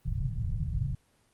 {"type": "low-pass noise", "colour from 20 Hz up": "white", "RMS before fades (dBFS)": -31, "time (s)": [0.05, 0.95], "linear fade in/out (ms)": 5, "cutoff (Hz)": 150, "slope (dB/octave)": 48, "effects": ["pink hiss -67 dBFS RMS until 1.33 s", "Opus 24 kbps"]}